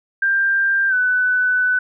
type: tone with pitch glide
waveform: sine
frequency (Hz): 1587 to 1497.9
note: G6 to F#6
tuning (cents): +21 to +21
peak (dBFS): -14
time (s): 0.22-1.79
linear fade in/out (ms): 5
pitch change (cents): -100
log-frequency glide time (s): 0.89-0.94
effects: none